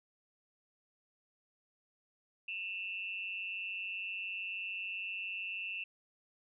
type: tone with amplitude modulation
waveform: sine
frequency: 2679 Hz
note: E7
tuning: 27 cents sharp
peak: -34 dBFS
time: 2.48-5.84 s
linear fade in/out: 5 ms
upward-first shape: sine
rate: 193 Hz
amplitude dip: 75%
effects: none